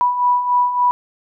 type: beating tone pair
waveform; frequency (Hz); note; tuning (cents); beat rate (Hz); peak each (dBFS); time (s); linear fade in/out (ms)
sine; 980 / 983.5; B5 / B5; -14 / -7; 3.5; -21 / -14; 0.01-0.91; 0
effects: none